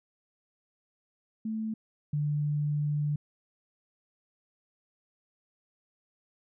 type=tone pair in turn; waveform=sine; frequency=219.6 / 147.76 Hz; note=A3 / D3; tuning=-3 / +11 cents; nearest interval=perfect fifth; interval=686 cents; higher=first; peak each=-30 / -26 dBFS; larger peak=second; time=1.45-1.74 / 2.13-3.16 s; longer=second; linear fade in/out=5 ms; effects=none